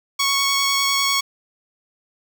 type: tone with vibrato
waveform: 10% pulse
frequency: 1108.7 Hz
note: C#6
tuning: in tune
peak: -9 dBFS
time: 0.19-1.21 s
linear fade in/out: 10 ms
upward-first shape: square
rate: 10 Hz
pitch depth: 8 cents each way
effects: none